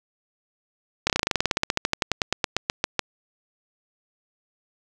slowing click train, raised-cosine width 0.2 ms, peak -3 dBFS, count 27, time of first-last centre 1.07-2.993 s, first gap 28 ms, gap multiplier 1.07, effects none

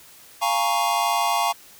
square chord, Bb minor seventh, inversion second, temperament equal, 698.5 / 830.6 / 932.3 / 1108.7 Hz, F5 / Ab5 / Bb5 / Db6, 0 / 0 / 0 / 0 cents, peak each -26 dBFS, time 0.41-1.53 s, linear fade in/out 20 ms, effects white hiss -48 dBFS RMS until 1.79 s

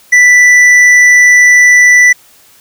sine tone with hard clipping, 1975.5 Hz, B6, in tune, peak -3 dBFS, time 0.12-2.13 s, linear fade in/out 10 ms, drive 6 dB, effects white hiss -43 dBFS RMS until 2.6 s

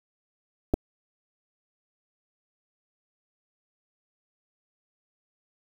clicks, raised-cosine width 2 ms, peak -10 dBFS, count 2, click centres 0.738 / 0.741 s, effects 7-bit

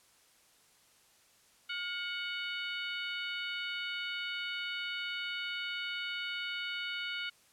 harmonic tone with a mistuned harmonic, 740 Hz, F#5, in tune, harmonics 2 / 3 / 4 / 5 / 6, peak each -40 / -41 / -40 / -45 / -50 dBFS, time 1.69-7.3 s, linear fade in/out 10 ms, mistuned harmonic 2, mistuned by -66 cents, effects white hiss -65 dBFS RMS until 7.52 s + low-pass 11000 Hz 12 dB/octave

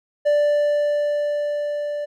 triangle tone with level ramp, 587.3 Hz, D5, in tune, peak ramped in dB -12 to -22 dBFS, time 0.25-2.06 s, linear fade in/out 20 ms, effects none

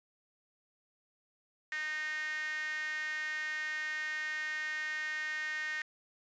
sawtooth tone with high-pass filter, 307.7 Hz, D#4, 19 cents flat, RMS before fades -37 dBFS, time 1.72-5.82 s, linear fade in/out 2 ms, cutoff 1800 Hz, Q 9.3, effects resampled to 16000 Hz

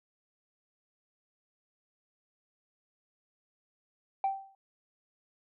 sine tone with exponential decay, 779 Hz, G5, 11 cents flat, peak -22 dBFS, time 4.24-4.55 s, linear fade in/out 2 ms, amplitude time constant 66 ms, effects tanh soft clip ceiling -23 dBFS

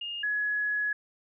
sine tone pair in turn, 2835 / 1685.7 Hz, F7 / G#6, +25 / +25 cents, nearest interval major sixth, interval 900 cents, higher first, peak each -33 / -26 dBFS, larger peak second, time 0.01-0.23 / 0.23-0.93 s, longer second, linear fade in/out 5 ms, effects none

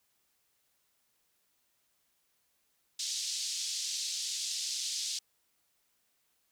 pink band-pass noise, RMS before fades -36 dBFS, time 2.99-5.19 s, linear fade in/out 5 ms, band 3900 to 7400 Hz, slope 24 dB/octave, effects white hiss -75 dBFS RMS until 6.51 s

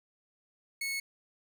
sawtooth tone, 2198 Hz, C#7, 15 cents flat, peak -29 dBFS, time 0.81-1 s, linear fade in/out 5 ms, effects none

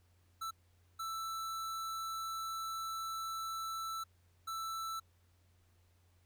square tone bursts at uneven times, 1324 Hz, E6, 7 cents sharp, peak -39 dBFS, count 3, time 0.41-0.51 / 0.99-4.04 / 4.47-5 s, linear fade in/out 10 ms, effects added 88 Hz sine -67 dBFS peak until 6.25 s + pink hiss -75 dBFS RMS until 6.25 s

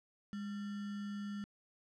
sine tone with sample-and-hold, 204.1 Hz, G#3, 30 cents flat, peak -39 dBFS, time 0.33-1.44 s, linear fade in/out 0 ms, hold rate 1575 Hz, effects low-pass 5000 Hz 12 dB/octave

